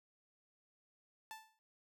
sawtooth tone with exponential decay, 880 Hz, A5, in tune, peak -40 dBFS, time 1.31-1.59 s, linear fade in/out 0 ms, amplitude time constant 60 ms, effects none

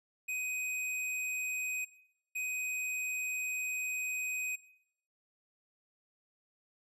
square tone bursts at uneven times, 2508 Hz, D#7, 13 cents sharp, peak -35 dBFS, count 2, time 0.28-1.85 / 2.35-4.56 s, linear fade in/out 10 ms, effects noise-tail reverb RT60 0.7 s tail -17 dB re dry + resampled to 32000 Hz

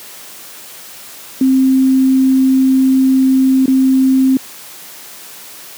sine tone with dropouts, 263.4 Hz, C4, 12 cents sharp, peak -7 dBFS, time 1.41-4.37 s, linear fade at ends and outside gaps 2 ms, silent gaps 3.658-3.679 s, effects white hiss -34 dBFS RMS until 5.77 s + high-pass 150 Hz 12 dB/octave

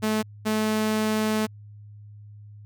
sawtooth tone pair in turn, 216.3 / 216.3 Hz, A3 / A3, -29 / -29 cents, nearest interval unison, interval 0 cents, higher neither, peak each -18 dBFS, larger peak neither, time 0.02-0.23 / 0.45-1.47 s, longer second, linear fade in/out 20 ms, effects added 104 Hz sine -42 dBFS peak until 2.65 s

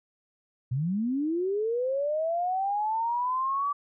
sine linear sweep, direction up, 117.1 to 1158 Hz, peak -25 dBFS, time 0.71-3.73 s, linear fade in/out 10 ms, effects none

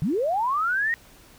sine linear sweep, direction up, 132.3 to 1900 Hz, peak -21 dBFS, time 0.02-0.94 s, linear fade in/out 0 ms, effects pink hiss -52 dBFS RMS until 1.38 s

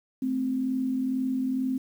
sine tone pair together, 218.5 / 260.7 Hz, A3 / C4, -12 / -6 cents, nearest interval minor third, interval 306 cents, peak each -34 / -25 dBFS, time 0.22-1.78 s, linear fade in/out 5 ms, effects 9-bit

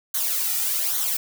blue noise with flanger, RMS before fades -24 dBFS, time 0.14-1.17 s, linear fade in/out 5 ms, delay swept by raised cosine 0.39 to 1.89 ms, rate 1.2 Hz, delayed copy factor -0.7, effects none

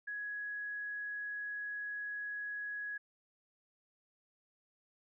sine tone, 1672 Hz, G#6, 11 cents sharp, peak -38 dBFS, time 0.07-2.98 s, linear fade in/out 10 ms, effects none

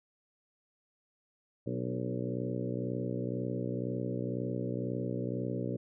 harmonic tone with a mistuned harmonic, 62 Hz, B1, 7 cents sharp, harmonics 2 / 3 / 4 / 5 / 6 / 7 / 8 / 9, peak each -37 / -39 / -40 / -41 / -42 / -42 / -43 / -44 dBFS, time 1.66-5.77 s, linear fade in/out 10 ms, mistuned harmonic 5, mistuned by -31 cents, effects none

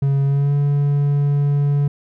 triangle tone with pitch glide, 138.59 to 143.31 Hz, C#3 to D3, 0 to -42 cents, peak -12 dBFS, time 0.02-1.88 s, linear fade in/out 5 ms, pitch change +58 cents, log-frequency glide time 0.25-0.54 s, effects none

